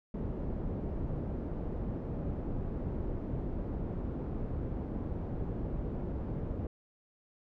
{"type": "low-pass noise", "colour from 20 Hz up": "pink", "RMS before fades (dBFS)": -36, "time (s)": [0.14, 6.67], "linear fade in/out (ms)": 2, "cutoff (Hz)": 420, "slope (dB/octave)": 12, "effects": []}